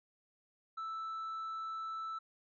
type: tone with tanh clipping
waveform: sine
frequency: 1318.5 Hz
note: E6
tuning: in tune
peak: -39 dBFS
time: 0.77-2.19 s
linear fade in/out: 10 ms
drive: 2 dB
effects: none